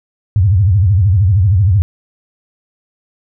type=tone with vibrato; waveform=sine; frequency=96.4 Hz; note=G2; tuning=28 cents flat; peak=-7 dBFS; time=0.36-1.82 s; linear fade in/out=0 ms; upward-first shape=sine; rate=13 Hz; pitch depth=220 cents each way; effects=none